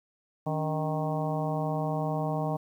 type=harmonic tone with a mistuned harmonic; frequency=155.56 Hz; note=D#3; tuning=in tune; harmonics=1 / 2 / 3 / 4 / 5 / 6 / 7; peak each=-30 / -36 / -38 / -34 / -35 / -40 / -41 dBFS; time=0.46-2.57 s; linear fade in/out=10 ms; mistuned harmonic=2; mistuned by=-130 cents; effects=10-bit